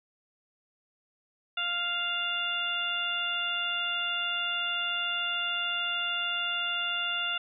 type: harmonic tone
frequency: 698.5 Hz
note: F5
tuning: in tune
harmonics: 1 / 2 / 3 / 4 / 5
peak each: -42 / -33 / -42 / -31 / -35 dBFS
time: 1.57-7.38 s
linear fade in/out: 5 ms
effects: none